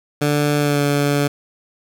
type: tone with pitch glide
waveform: 15% pulse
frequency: 146.83 to 143.73 Hz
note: D3 to D3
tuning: 0 to -37 cents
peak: -9 dBFS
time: 0.21-1.28 s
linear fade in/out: 10 ms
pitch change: -37 cents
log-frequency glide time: 0.58-0.81 s
effects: none